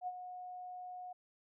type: tone with ADSR envelope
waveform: sine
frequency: 727 Hz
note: F#5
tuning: 31 cents flat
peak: -35 dBFS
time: 0.01-1.13 s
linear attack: 62 ms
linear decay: 42 ms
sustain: -9 dB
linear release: 8 ms
effects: none